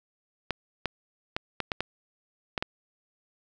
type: clicks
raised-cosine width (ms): 0.3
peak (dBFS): -12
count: 8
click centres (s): 0.507 / 0.857 / 1.365 / 1.603 / 1.718 / 1.806 / 2.578 / 2.625
effects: none